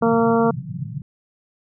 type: band-pass noise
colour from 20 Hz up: pink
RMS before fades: -30 dBFS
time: 0.01-1.02 s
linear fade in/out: 2 ms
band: 120 to 170 Hz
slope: 48 dB/octave
type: harmonic tone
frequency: 229.7 Hz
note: A#3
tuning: 25 cents flat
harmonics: 1 / 2 / 3 / 4 / 5 / 6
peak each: -18 / -18 / -23 / -25 / -26 / -29 dBFS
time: 0.02-0.51 s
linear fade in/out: 5 ms
effects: none